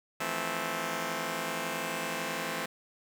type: chord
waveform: 5% pulse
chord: F major seventh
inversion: third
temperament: just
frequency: 163.7 / 174.61 / 218.3 / 261.9 Hz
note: E3 / F3 / A3 / C4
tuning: -12 / 0 / -13 / +2 cents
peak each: -27 / -30 / -26 / -26 dBFS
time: 0.2-2.66 s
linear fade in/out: 5 ms
effects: none